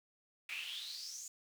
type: noise with high-pass filter sweep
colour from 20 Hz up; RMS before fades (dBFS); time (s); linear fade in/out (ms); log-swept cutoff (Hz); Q
brown; -45; 0.49-1.28; 2; 2300 to 7100; 8.4
effects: none